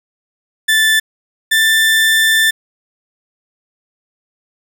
30% pulse tone pair in turn, 1760 / 1774.3 Hz, A6 / A6, 0 / +14 cents, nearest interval unison, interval 14 cents, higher second, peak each -7 dBFS, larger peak neither, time 0.68-1 / 1.51-2.51 s, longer second, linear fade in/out 10 ms, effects none

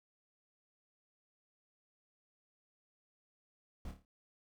brown noise with echo, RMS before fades -44 dBFS, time 3.85-3.91 s, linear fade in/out 2 ms, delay 28 ms, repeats 5, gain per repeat -6 dB, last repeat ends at 4.05 s, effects none

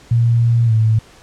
sine tone with pitch glide, 117.2 to 110.62 Hz, A#2 to A2, +10 to +10 cents, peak -10 dBFS, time 0.11-0.99 s, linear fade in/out 5 ms, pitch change -100 cents, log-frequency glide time 0.66-0.72 s, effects pink hiss -45 dBFS RMS until 1.22 s + low-pass 8000 Hz 12 dB/octave

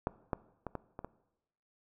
clicks, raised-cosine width 1 ms, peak -16 / -17 / -24 / -23 / -27 / -26 dBFS, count 6, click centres 0.071 / 0.332 / 0.667 / 0.753 / 0.991 / 1.046 s, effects noise-tail reverb RT60 0.9 s tail -19 dB re dry

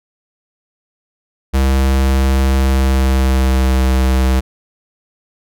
square tone with pitch glide, 66.6 to 64.97 Hz, C2 to C2, +31 to -12 cents, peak -11 dBFS, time 1.53-4.41 s, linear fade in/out 20 ms, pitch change -43 cents, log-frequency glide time 2.57-3.8 s, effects none

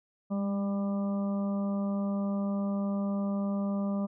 harmonic tone with a mistuned harmonic, 198.7 Hz, G3, 24 cents sharp, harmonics 1 / 2 / 3 / 4 / 5 / 6, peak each -28 / -46 / -38 / -49 / -48 / -46 dBFS, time 0.3-4.07 s, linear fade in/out 20 ms, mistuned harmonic 1, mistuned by +17 cents, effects none

